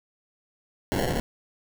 blue noise with sample-and-hold, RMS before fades -26 dBFS, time 0.92-1.2 s, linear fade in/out 0 ms, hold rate 1225 Hz, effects none

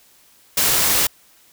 white noise, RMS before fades -17 dBFS, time 0.57-1.07 s, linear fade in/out 5 ms, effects white hiss -53 dBFS RMS until 1.52 s

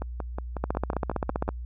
two click trains, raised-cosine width 1 ms, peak -18 / -12 dBFS, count 9 / 14, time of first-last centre 0.02-1.48 / 0.64-1.49 s, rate 5.48 / 15.3 Hz, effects added 60 Hz sine -33 dBFS peak until 1.65 s

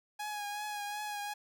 sawtooth tone with vibrato, 830.6 Hz, G#5, in tune, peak -33 dBFS, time 0.19-1.34 s, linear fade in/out 10 ms, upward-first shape triangle, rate 2.7 Hz, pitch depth 33 cents each way, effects none

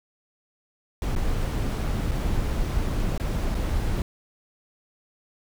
brown noise with dropouts, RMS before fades -25 dBFS, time 1.02-4.02 s, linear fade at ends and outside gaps 1 ms, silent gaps 1.152-1.162 / 2.112-2.116 / 3.178-3.198 / 3.545-3.55 s, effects none

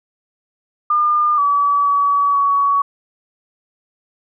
sine tone with pitch steps, 1206 / 1145 / 1138 / 1126 Hz, D6 / D6 / C#6 / C#6, +46 / -44 / +45 / +27 cents, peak -12 dBFS, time 0.9-2.82 s, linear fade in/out 5 ms, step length 480 ms, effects none

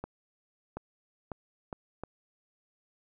accelerating click train, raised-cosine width 1 ms, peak -23 dBFS, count 5, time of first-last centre 0.04-2.036 s, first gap 730 ms, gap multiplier 0.75, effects none

